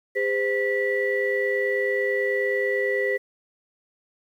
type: tone cluster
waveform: sine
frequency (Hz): 404.8 / 514 / 1958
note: G#4 / C5 / B6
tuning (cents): -44 / -31 / -15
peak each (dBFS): -25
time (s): 0.15-3.18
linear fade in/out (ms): 20
effects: tanh soft clip ceiling -12 dBFS + 9-bit